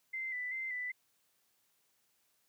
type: tone with vibrato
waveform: sine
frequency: 2032 Hz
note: B6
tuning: 49 cents sharp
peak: -36 dBFS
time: 0.13-0.92 s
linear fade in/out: 10 ms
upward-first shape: square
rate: 2.6 Hz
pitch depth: 38 cents each way
effects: white hiss -75 dBFS RMS until 2.48 s + high-pass 80 Hz 12 dB/octave